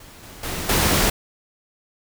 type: noise with level steps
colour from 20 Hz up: pink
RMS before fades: -44 / -41 / -28 / -18 dBFS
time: 0-1.1 s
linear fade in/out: 5 ms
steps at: 0.23 / 0.43 / 0.69 s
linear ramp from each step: 5 ms
effects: none